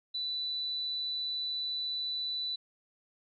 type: tone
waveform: sine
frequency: 3977 Hz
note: B7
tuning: 11 cents sharp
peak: -32 dBFS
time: 0.14-2.56 s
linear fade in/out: 10 ms
effects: none